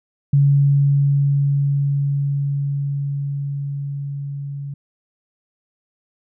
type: tone with level ramp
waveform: sine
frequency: 140.9 Hz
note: C#3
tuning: 29 cents sharp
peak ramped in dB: -10 to -26 dBFS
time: 0.33-4.74 s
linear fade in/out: 5 ms
effects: none